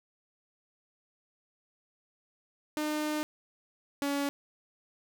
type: tone pair in turn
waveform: sawtooth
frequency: 303.4 / 282.6 Hz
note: D#4 / C#4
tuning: -44 / +34 cents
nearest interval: minor second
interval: 122 cents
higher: first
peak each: -26 / -25 dBFS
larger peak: second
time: 2.77-3.23 / 4.02-4.29 s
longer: first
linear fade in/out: 0 ms
effects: none